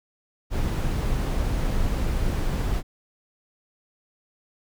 brown noise, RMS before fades -24 dBFS, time 0.5-2.83 s, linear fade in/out 50 ms, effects none

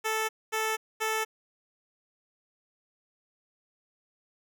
10% pulse tone bursts, 439.1 Hz, A4, 4 cents flat, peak -19 dBFS, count 3, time 0.04-1.25 s, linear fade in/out 20 ms, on 250 ms, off 230 ms, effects none

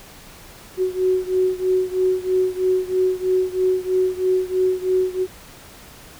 sine beating tone pair, 370 / 373.1 Hz, F#4 / F#4, 0 / +14 cents, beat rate 3.1 Hz, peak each -19 / -21 dBFS, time 0.77-5.27 s, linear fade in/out 50 ms, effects pink hiss -43 dBFS RMS until 6.19 s

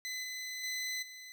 20% pulse tone with level steps, 2019 Hz, B6, 38 cents sharp, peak -32 / -34 / -30 / -42 dBFS, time 0.05-1.32 s, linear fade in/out 0 ms, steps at 0.23 / 0.63 / 1.02 s, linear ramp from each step 10 ms, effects none

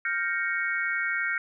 sine chord, G half-diminished seventh, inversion third, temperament equal, 1396.9 / 1568 / 1864.7 / 2217 Hz, F6 / G6 / Bb6 / Db7, 0 / 0 / 0 / 0 cents, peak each -31 dBFS, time 0.05-1.38 s, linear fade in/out 2 ms, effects none

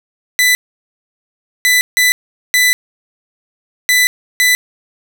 sawtooth tone bursts at uneven times, 1993 Hz, B6, 15 cents sharp, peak -5 dBFS, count 6, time 0.39-0.55 / 1.65-1.81 / 1.97-2.12 / 2.54-2.73 / 3.89-4.07 / 4.4-4.55 s, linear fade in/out 0 ms, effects none

